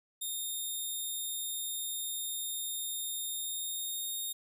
5% pulse tone with pitch glide, 3672 to 3700 Hz, A#7 to A#7, -27 to -14 cents, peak -28 dBFS, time 0.21-4.33 s, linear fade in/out 10 ms, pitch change +13 cents, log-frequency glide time 3.3-4.14 s, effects none

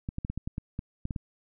clicks, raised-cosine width 5 ms, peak -20 dBFS, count 11, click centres 0.089 / 0.184 / 0.249 / 0.3 / 0.376 / 0.475 / 0.581 / 0.791 / 1.054 / 1.108 / 1.162 s, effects none

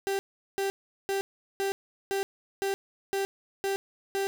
35% pulse tone bursts, 392 Hz, G4, in tune, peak -25 dBFS, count 9, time 0.07-4.27 s, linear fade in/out 0 ms, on 120 ms, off 390 ms, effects none

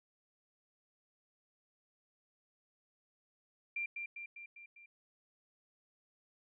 sine tone with echo, 2375 Hz, D7, 19 cents sharp, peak -35 dBFS, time 3.76-3.86 s, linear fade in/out 5 ms, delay 200 ms, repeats 5, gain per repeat -4 dB, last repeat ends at 4.86 s, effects none

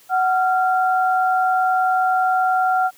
sine tone pair together, 745 / 1383.8 Hz, F#5 / F6, +12 / -16 cents, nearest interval major seventh, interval 1072 cents, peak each -16 / -21 dBFS, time 0.09-2.91 s, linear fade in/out 50 ms, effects white hiss -51 dBFS RMS until 2.97 s + high-pass 80 Hz 12 dB/octave

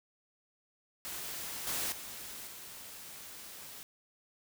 white noise with level steps, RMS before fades -41 / -35 / -45 / -48 dBFS, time 1.05-3.83 s, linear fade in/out 0 ms, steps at 1.67 / 1.92 / 2.47 s, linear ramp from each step 2 ms, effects none

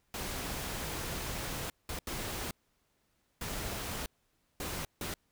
pink noise bursts at uneven times, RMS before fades -38 dBFS, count 6, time 0.14-1.7 / 1.89-1.99 / 2.07-2.51 / 3.41-4.06 / 4.6-4.85 / 5.01-5.14 s, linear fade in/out 2 ms, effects pink hiss -75 dBFS RMS until 5.31 s

